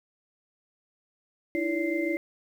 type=tone cluster; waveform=sine; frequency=307.7 / 334.5 / 569 / 2086 Hz; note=D#4 / E4 / C#5 / C7; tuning=-19 / +25 / +45 / -6 cents; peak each=-32 / -28 / -33 / -33 dBFS; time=1.55-2.17 s; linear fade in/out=0 ms; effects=9-bit